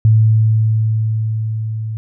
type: tone with level ramp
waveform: sine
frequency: 110 Hz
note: A2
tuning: in tune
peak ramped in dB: -6 to -20 dBFS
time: 0.05-1.97 s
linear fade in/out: 0 ms
effects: none